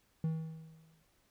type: tone with exponential decay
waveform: triangle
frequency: 160.3 Hz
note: E3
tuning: 48 cents flat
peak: -27 dBFS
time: 0.24-1.03 s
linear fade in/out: 2 ms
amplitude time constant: 170 ms
effects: pink hiss -72 dBFS RMS until 1.3 s